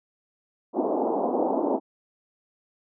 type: band-pass noise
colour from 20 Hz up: pink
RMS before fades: -25 dBFS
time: 0.73-1.8 s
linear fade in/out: 50 ms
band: 240 to 900 Hz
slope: 48 dB/octave
effects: none